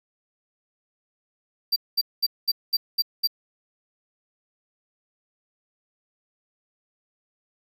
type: tone bursts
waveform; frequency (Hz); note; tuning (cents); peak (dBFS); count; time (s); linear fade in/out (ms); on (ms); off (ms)
square; 4699; D8; 0; -19; 7; 1.72-3.274; 10; 42; 210
effects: 9-bit